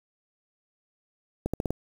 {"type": "accelerating click train", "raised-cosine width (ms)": 2, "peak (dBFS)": -14, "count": 5, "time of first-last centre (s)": [1.46, 1.706], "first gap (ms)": 76, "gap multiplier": 0.86, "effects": ["7-bit"]}